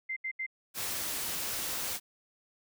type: tone bursts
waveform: sine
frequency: 2083 Hz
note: C7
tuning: 8 cents flat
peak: -32 dBFS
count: 3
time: 0.09-0.465 s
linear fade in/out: 10 ms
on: 75 ms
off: 75 ms
type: noise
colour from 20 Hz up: white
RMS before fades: -35 dBFS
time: 0.74-2 s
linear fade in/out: 50 ms
effects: none